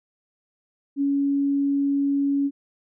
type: tone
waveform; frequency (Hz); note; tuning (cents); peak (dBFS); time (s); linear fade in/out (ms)
sine; 280.2; C#4; +19; -19; 0.96-2.51; 50
effects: none